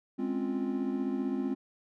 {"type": "chord", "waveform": "triangle", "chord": "Db major seventh", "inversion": "second", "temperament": "equal", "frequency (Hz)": [207.7, 261.6, 277.2, 349.2], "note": ["Ab3", "C4", "Db4", "F4"], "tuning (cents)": [0, 0, 0, 0], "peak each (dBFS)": [-34, -30, -36, -35], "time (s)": [0.18, 1.55], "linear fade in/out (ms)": 20, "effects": []}